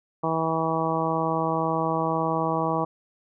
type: harmonic tone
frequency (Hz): 161.9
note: E3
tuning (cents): -31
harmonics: 1 / 2 / 3 / 4 / 5 / 6 / 7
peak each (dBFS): -30 / -30 / -30 / -30 / -30 / -30 / -30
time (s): 0.23-2.85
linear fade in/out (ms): 10
effects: none